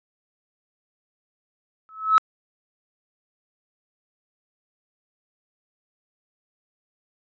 sine tone with exponential growth, 1296 Hz, E6, 30 cents flat, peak -8 dBFS, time 1.89-2.18 s, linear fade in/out 0 ms, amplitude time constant 62 ms, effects tanh soft clip ceiling -7 dBFS + resampled to 16000 Hz

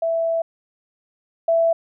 sine tone pair in turn, 661 / 663.5 Hz, E5 / E5, +5 / +11 cents, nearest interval unison, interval 6 cents, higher second, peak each -18 / -14 dBFS, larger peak second, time 0.02-0.42 / 1.48-1.73 s, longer first, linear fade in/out 5 ms, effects none

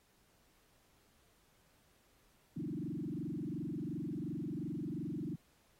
sine tone with frequency modulation, 233.1 Hz, A#3, in tune, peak -37 dBFS, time 2.56-5.36 s, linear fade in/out 10 ms, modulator 22.8 Hz, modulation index 4.2, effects pink hiss -71 dBFS RMS until 5.79 s + AAC 48 kbps

